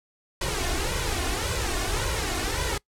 pink noise with flanger, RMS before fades -27 dBFS, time 0.41-2.78 s, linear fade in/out 5 ms, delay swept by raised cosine 2 to 2.82 ms, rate 1.8 Hz, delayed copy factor +0.7, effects noise-tail reverb RT60 0.1 s tail -23 dB re dry + low-pass 10000 Hz 12 dB/octave

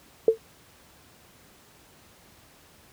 sine tone with exponential decay, 448.5 Hz, A4, 33 cents sharp, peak -10 dBFS, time 0.28-0.38 s, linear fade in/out 2 ms, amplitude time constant 21 ms, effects pink hiss -55 dBFS RMS until 2.92 s + high-pass 60 Hz 12 dB/octave

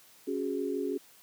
sine chord, C# suspended fourth, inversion none, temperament just, 277.2 / 369.6 / 415.8 Hz, C#4 / F#4 / G#4, 0 / -2 / +2 cents, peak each -34 dBFS, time 0.27-0.98 s, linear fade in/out 10 ms, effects white hiss -58 dBFS RMS until 1.22 s + high-pass 100 Hz 12 dB/octave

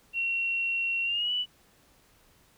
sine tone with pitch glide, 2733 to 2963 Hz, F7 to F#7, -38 to +2 cents, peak -26 dBFS, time 0.13-1.46 s, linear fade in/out 50 ms, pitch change +140 cents, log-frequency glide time 1.04-1.32 s, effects pink hiss -62 dBFS RMS until 2.57 s

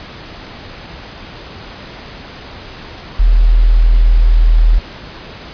sine tone, 40.28 Hz, E1, 39 cents flat, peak -5 dBFS, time 3.19-4.79 s, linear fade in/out 10 ms, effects pink hiss -32 dBFS RMS until 5.53 s + resampled to 11025 Hz

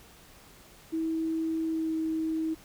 sine tone with pitch glide, 323 to 319.5 Hz, E4 to D#4, -35 to +46 cents, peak -27 dBFS, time 0.92-2.55 s, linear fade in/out 20 ms, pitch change -19 cents, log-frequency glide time 1.64-1.96 s, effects pink hiss -54 dBFS RMS until 2.64 s

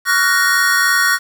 square chord, Gb major seventh, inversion second, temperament equal with one note detuned, 1126.2 / 1396.9 / 1480 / 1864.7 Hz, Db6 / F6 / Gb6 / Bb6, +27 / 0 / 0 / 0 cents, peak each -21 / -21 / -17 / -16 dBFS, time 0.05-1.19 s, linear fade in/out 50 ms, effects 7-bit

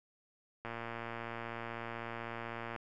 click train, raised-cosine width 0.5 ms, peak -26 dBFS, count 246, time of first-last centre 0.65-2.762 s, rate 116 Hz, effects none

